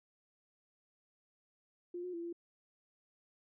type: tone with pitch steps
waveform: sine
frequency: 351.5 / 361.3 / 338.8 / 341.9 Hz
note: F4 / F#4 / E4 / F4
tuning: +11 / -41 / +48 / -37 cents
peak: -39 dBFS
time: 1.94-2.328 s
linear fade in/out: 5 ms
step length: 97 ms
effects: none